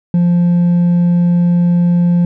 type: tone with hard clipping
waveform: sine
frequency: 174.3 Hz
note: F3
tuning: 3 cents flat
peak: -9 dBFS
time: 0.14-2.25 s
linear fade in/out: 2 ms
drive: 2 dB
effects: none